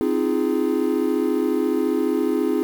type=chord; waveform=triangle; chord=F minor seventh; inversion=second; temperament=equal with one note detuned; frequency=261.6 / 311.1 / 345.6 / 415.3 Hz; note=C4 / Eb4 / F4 / Ab4; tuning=0 / 0 / -18 / 0 cents; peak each=-22 dBFS; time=0.01-2.63 s; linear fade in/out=0 ms; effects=7-bit